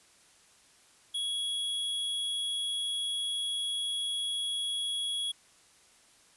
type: tone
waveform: square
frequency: 3338 Hz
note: G#7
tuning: 8 cents sharp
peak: -31 dBFS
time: 1.14-5.32 s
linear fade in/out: 10 ms
effects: white hiss -61 dBFS RMS until 6.36 s + resampled to 24000 Hz